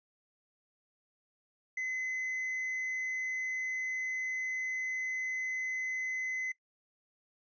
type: tone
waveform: triangle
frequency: 2037 Hz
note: C7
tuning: 47 cents flat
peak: -31 dBFS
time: 1.77-6.52 s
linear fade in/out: 5 ms
effects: noise-tail reverb RT60 0.1 s tail -21 dB re dry + resampled to 16000 Hz